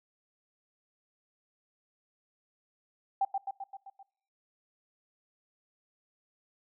sine tone with echo, 784 Hz, G5, in tune, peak -24 dBFS, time 3.21-3.25 s, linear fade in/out 5 ms, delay 130 ms, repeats 6, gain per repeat -4 dB, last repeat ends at 4.03 s, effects noise-tail reverb RT60 0.6 s tail -25 dB re dry

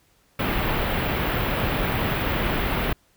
pink band-stop noise, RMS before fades -24 dBFS, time 0.39-2.93 s, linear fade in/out 5 ms, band 3200 to 16000 Hz, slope 24 dB/octave, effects pink hiss -62 dBFS RMS until 3.16 s

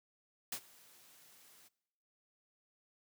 white noise with ADSR envelope, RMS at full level -38 dBFS, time 0.52-1.69 s, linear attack 4 ms, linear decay 72 ms, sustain -24 dB, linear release 20 ms, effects noise-tail reverb RT60 0.9 s tail -22 dB re dry + high-pass 100 Hz 12 dB/octave

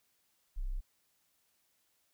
sine tone, 32.34 Hz, C1, 19 cents flat, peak -33 dBFS, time 0.56-0.81 s, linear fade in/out 20 ms, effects white hiss -75 dBFS RMS until 2.13 s

